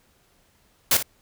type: noise with echo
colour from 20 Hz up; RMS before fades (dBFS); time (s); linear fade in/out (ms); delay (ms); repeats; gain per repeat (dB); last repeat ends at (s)
white; -18; 0.91-0.97; 2; 57; 1; -11; 1.027
effects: pink hiss -62 dBFS RMS until 1.21 s